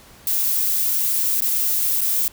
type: noise with dropouts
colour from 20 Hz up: violet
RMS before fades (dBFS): -20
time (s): 0.27-2.28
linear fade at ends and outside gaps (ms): 2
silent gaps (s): 1.406-1.42 / 2.009-2.014
effects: pink hiss -47 dBFS RMS until 2.32 s